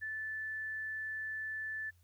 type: tone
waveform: sine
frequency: 1751 Hz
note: A6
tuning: 9 cents flat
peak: -37 dBFS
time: 0.01-1.91 s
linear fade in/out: 20 ms
effects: added 87 Hz sine -63 dBFS peak until 2.03 s + white hiss -75 dBFS RMS until 2.03 s

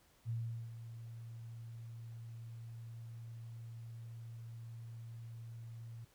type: tone with ADSR envelope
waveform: sine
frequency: 115.3 Hz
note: A#2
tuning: 19 cents flat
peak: -35 dBFS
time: 0.25-6.05 s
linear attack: 44 ms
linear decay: 410 ms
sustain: -11 dB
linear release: 9 ms
effects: pink hiss -69 dBFS RMS until 6.14 s

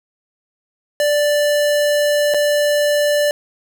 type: tone with dropouts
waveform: square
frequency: 587.3 Hz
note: D5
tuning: in tune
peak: -14 dBFS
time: 1-3.31 s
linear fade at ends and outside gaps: 1 ms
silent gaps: 2.339-2.344 s
effects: none

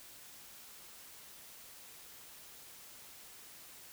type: silence
effects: white hiss -54 dBFS RMS until 3.92 s

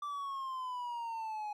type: exponential sweep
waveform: triangle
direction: down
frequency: 1174.7 to 830.6 Hz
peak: -35 dBFS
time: 0.02-1.53 s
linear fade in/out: 5 ms
effects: none

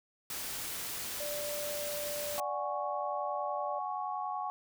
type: noise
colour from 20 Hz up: white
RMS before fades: -39 dBFS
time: 0.3-2.4 s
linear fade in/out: 2 ms
type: tone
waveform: sine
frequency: 587.3 Hz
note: D5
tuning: in tune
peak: -37 dBFS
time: 1.2-3.79 s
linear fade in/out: 5 ms
type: chord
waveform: sine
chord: F# suspended second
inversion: none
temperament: equal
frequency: 740 / 830.6 / 1108.7 Hz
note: F#5 / G#5 / C#6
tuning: 0 / 0 / 0 cents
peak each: -38 dBFS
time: 2.38-4.5 s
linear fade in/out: 0 ms
effects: none

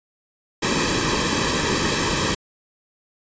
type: noise with comb filter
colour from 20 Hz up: pink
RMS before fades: -21 dBFS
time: 0.62-2.35 s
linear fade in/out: 10 ms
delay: 1.4 ms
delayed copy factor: -0.75
effects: resampled to 16000 Hz

